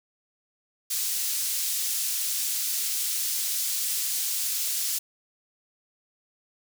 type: high-pass noise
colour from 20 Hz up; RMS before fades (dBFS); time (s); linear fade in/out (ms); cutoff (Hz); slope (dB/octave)
pink; -28; 0.9-4.99; 10; 5600; 12
effects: none